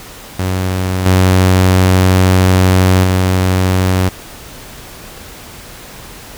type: tone with level steps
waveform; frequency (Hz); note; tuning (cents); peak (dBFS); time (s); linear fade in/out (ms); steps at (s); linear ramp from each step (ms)
sawtooth; 92.9; F#2; +7; -10 / -3 / -6; 0.39-4.09; 5; 1.06 / 3.04; 2
effects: pink hiss -33 dBFS RMS until 6.37 s